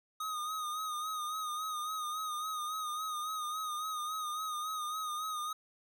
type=tone with vibrato; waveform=square; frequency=1243 Hz; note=D#6; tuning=2 cents flat; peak=-36 dBFS; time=0.2-5.53 s; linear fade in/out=5 ms; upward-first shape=sine; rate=3.6 Hz; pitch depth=48 cents each way; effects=none